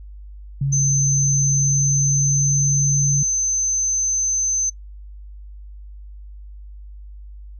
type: tone with pitch glide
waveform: sine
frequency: 138.5 to 140.68 Hz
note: C#3 to C#3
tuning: -1 to +26 cents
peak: -17 dBFS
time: 0.61-3.23 s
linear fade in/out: 5 ms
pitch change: +27 cents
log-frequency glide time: 1.16-2.62 s
type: tone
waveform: sine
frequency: 6180 Hz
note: G8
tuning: 26 cents flat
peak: -18 dBFS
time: 0.72-4.7 s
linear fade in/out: 10 ms
effects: noise-tail reverb RT60 0.1 s tail -20 dB re dry + added 50 Hz sine -35 dBFS peak until 7.59 s